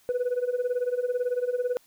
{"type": "tone with tremolo", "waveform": "sine", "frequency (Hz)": 493.9, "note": "B4", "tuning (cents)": 0, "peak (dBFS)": -19, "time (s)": [0.09, 1.77], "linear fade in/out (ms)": 0, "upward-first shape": "sine", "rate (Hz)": 18, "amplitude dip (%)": 85, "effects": ["tanh soft clip ceiling -21 dBFS", "white hiss -61 dBFS RMS until 1.86 s"]}